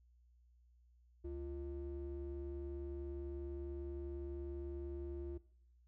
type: ring-modulated tone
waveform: triangle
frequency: 137.6 Hz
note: C#3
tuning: 12 cents flat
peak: -37 dBFS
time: 1.24-5.38 s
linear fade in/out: 10 ms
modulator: 209 Hz
effects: noise-tail reverb RT60 0.6 s tail -20 dB re dry + added 60 Hz sine -65 dBFS peak until 5.87 s